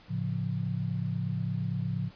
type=chord; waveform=sine; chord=A augmented; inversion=none; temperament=equal; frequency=110 / 138.59 / 174.61 Hz; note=A2 / C#3 / E#3; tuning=0 / 0 / 0 cents; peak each=-33 dBFS; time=0.08-2.11 s; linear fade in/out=50 ms; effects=pink hiss -56 dBFS RMS until 2.15 s + resampled to 11025 Hz